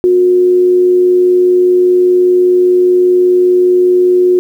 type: tone with amplitude modulation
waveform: sine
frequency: 361.9 Hz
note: F#4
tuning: 38 cents flat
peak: -4 dBFS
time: 0.04-4.39 s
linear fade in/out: 0 ms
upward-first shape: sine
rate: 105 Hz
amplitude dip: 25%
effects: 7-bit